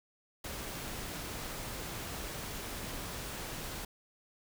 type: noise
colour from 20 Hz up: pink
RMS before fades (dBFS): -41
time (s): 0.44-3.85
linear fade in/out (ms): 5
effects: none